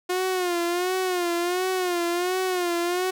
sawtooth tone with vibrato, 358.2 Hz, F4, 44 cents sharp, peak -19 dBFS, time 0.09-3.11 s, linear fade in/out 10 ms, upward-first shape sine, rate 1.4 Hz, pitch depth 77 cents each way, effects none

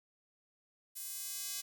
square tone with high-pass filter sweep, 230 Hz, A#3, 23 cents flat, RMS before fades -42 dBFS, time 0.95-1.62 s, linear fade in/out 20 ms, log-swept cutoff 10000 to 5300 Hz, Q 0.76, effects none

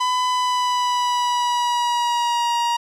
45% pulse tone with pitch glide, 1002 to 945.8 Hz, B5 to A#5, +25 to +25 cents, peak -18 dBFS, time 0-2.77 s, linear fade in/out 10 ms, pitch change -100 cents, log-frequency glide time 0.28-2.56 s, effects low-pass 7000 Hz 12 dB/octave + 10-bit

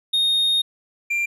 triangle tone pair in turn, 3703 / 2377 Hz, A#7 / D7, -12 / +20 cents, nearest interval minor sixth, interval 768 cents, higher first, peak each -15 / -18 dBFS, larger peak first, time 0.13-0.62 / 1.1-1.26 s, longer first, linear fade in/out 10 ms, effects resampled to 32000 Hz

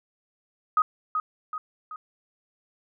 sine tone with echo, 1255 Hz, D#6, 15 cents sharp, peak -17 dBFS, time 0.77-0.82 s, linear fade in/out 2 ms, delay 380 ms, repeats 3, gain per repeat -6 dB, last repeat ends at 1.96 s, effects none

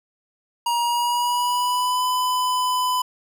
square tone with pitch glide, 948 to 1003.8 Hz, A#5 to B5, +29 to +28 cents, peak -20 dBFS, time 0.66-3.02 s, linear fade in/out 5 ms, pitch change +99 cents, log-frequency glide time 0.8-2.04 s, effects none

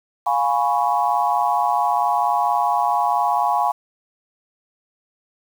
sine chord, C# dominant seventh, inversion first, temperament equal with one note detuned, 706.2 / 830.6 / 987.8 / 1108.7 Hz, E#5 / G#5 / B5 / C#6, +19 / 0 / 0 / 0 cents, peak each -22 / -20 / -22 / -24 dBFS, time 0.26-3.72 s, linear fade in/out 10 ms, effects 7-bit

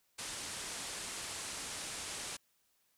white low-pass noise, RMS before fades -43 dBFS, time 0.18-2.37 s, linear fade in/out 10 ms, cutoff 10000 Hz, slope 48 dB/octave, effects white hiss -75 dBFS RMS until 2.97 s

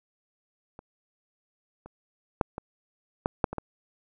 clicks, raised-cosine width 1 ms, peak -29 / -30 / -8 / -20 / -10 / -7 / -20 / -17 dBFS, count 8, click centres 0.791 / 1.86 / 2.412 / 2.581 / 3.259 / 3.442 / 3.53 / 3.583 s, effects none

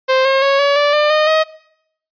sawtooth tone with pitch steps, 523.3 / 537.4 / 551.9 / 566.7 / 582 / 597.7 / 613.7 / 630.3 Hz, C5 / C5 / C#5 / C#5 / D5 / D5 / D#5 / D#5, 0 / +46 / -8 / +38 / -16 / +30 / -24 / +22 cents, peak -7 dBFS, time 0.08-1.44 s, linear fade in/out 20 ms, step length 170 ms, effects noise-tail reverb RT60 0.7 s tail -20 dB re dry + resampled to 11025 Hz

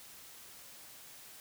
silence, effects white hiss -53 dBFS RMS until 1.4 s

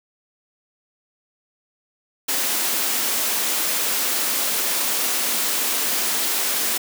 white high-pass noise, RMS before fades -22 dBFS, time 2.28-6.78 s, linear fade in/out 10 ms, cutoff 200 Hz, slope 48 dB/octave, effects none

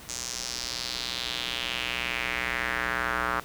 square tone with band-pass filter sweep, 61.1 Hz, B1, 18 cents flat, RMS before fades -31 dBFS, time 0.09-3.4 s, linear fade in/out 0 ms, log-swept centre 6700 to 1300 Hz, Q 2.8, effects pink hiss -46 dBFS RMS until 3.44 s

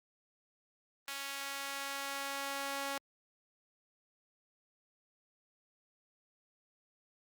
sawtooth tone with high-pass filter sweep, 277.1 Hz, C#4, 1 cent flat, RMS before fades -40 dBFS, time 1.08-2.98 s, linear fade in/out 0 ms, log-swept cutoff 1600 to 680 Hz, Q 0.72, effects Opus 32 kbps

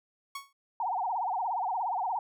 sawtooth tone with exponential decay, 1108.7 Hz, C#6, in tune, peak -30 dBFS, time 0.35-0.53 s, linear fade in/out 5 ms, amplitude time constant 38 ms
sine tone with vibrato, 830.6 Hz, G#5, in tune, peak -28 dBFS, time 0.8-2.19 s, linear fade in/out 2 ms, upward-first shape sine, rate 17 Hz, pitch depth 240 cents each way
effects none

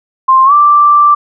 sine tone with pitch glide, 1052 to 1174 Hz, C6 to D6, +9 to -1 cents, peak -3 dBFS, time 0.28-1.15 s, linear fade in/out 10 ms, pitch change +190 cents, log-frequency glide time 0.45-0.53 s, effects none

